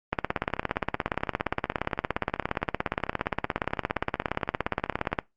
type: two click trains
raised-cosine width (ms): 0.5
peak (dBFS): -22 / -9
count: 76 / 88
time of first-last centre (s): 0.31-5.118 / 0.13-5.188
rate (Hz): 15.6 / 17.2
effects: noise-tail reverb RT60 0.2 s tail -22 dB re dry + Opus 48 kbps